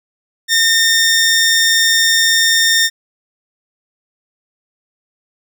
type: tone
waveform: 15% pulse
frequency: 1821 Hz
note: A#6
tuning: 41 cents flat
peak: -4 dBFS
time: 0.48-2.9 s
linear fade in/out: 50 ms
effects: none